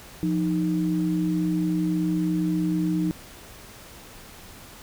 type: tone pair together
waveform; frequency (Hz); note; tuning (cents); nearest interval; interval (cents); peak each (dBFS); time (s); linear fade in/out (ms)
sine; 174.6 / 311.1; F3 / D#4; 0 / 0; minor seventh; 1000; -24; 0.23-3.11; 0
effects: pink hiss -45 dBFS RMS until 4.82 s